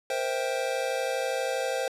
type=chord; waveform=square; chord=C dominant seventh; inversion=third; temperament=just; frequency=470.9 / 523.3 / 654.1 / 784.9 Hz; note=Bb4 / C5 / E5 / G5; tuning=+18 / 0 / -14 / +2 cents; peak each=-36 / -30 / -36 / -35 dBFS; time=0.1-1.88 s; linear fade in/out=2 ms; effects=low-pass 11000 Hz 12 dB/octave